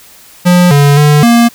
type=tone with pitch steps; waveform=square; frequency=177.9 / 143.1 / 148.1 / 235.1 Hz; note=F3 / D3 / D3 / A#3; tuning=+32 / -45 / +15 / +15 cents; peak=-4 dBFS; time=0.45-1.49 s; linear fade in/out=20 ms; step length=260 ms; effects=white hiss -38 dBFS RMS until 1.54 s